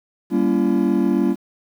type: chord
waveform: triangle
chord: G diminished seventh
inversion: none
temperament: just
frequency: 196 / 235.2 / 282.2 / 338.7 Hz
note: G3 / Bb3 / Db4 / Fb4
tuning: 0 / +16 / +31 / +47 cents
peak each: -19 dBFS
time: 0.3-1.36 s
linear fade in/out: 50 ms
effects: 8-bit